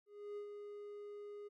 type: tone with ADSR envelope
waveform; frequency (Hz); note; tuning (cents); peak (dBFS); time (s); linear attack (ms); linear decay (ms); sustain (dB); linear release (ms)
triangle; 412.3; G#4; -13; -40; 0.06-1.49; 310; 92; -5; 21
effects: none